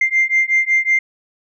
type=beating tone pair; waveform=sine; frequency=2093 / 2098.4 Hz; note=C7 / C7; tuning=0 / +4 cents; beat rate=5.4 Hz; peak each=-15 / -15 dBFS; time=0.01-0.99 s; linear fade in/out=5 ms; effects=tanh soft clip ceiling -7 dBFS